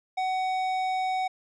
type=tone with tanh clipping; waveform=sine; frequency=750 Hz; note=F#5; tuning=23 cents sharp; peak=-27 dBFS; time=0.17-1.28 s; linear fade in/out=10 ms; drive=13 dB; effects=none